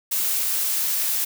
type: noise with amplitude modulation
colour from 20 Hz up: blue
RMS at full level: -22 dBFS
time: 0.11-1.25 s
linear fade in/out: 10 ms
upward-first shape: sine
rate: 244 Hz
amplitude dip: 25%
effects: none